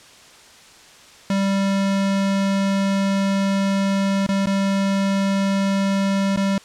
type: tone with dropouts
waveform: square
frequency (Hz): 196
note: G3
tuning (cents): 0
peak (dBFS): -18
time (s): 1.3-6.58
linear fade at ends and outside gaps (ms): 2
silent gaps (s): 4.265-4.289 / 4.459-4.47 / 6.362-6.373
effects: white hiss -46 dBFS RMS until 6.64 s + low-pass 7000 Hz 12 dB/octave